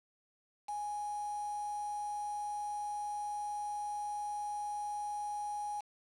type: tone with quantisation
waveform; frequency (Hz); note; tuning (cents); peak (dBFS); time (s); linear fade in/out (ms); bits
sine; 830.6; G#5; 0; -36; 0.68-5.81; 10; 8
effects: low-pass 9000 Hz 12 dB/octave